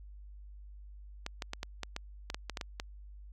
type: clicks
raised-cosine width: 0.2 ms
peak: -19 dBFS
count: 12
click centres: 1.264 / 1.422 / 1.534 / 1.631 / 1.833 / 1.964 / 2.301 / 2.345 / 2.497 / 2.572 / 2.612 / 2.799 s
effects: added 50 Hz sine -47 dBFS peak until 3.32 s